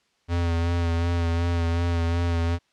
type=tone with vibrato; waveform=square; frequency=85 Hz; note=F2; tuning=46 cents flat; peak=-22 dBFS; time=0.28-2.59 s; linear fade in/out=50 ms; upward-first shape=sine; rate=2.7 Hz; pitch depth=27 cents each way; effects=white hiss -67 dBFS RMS until 2.72 s + low-pass 5000 Hz 12 dB/octave